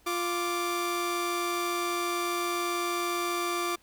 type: tone pair together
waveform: sawtooth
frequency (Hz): 349.2 / 1174.7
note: F4 / D6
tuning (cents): 0 / 0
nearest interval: octave + major sixth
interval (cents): 2100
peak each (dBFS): -27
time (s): 0.06-3.76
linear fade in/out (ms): 10
effects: pink hiss -62 dBFS RMS until 3.82 s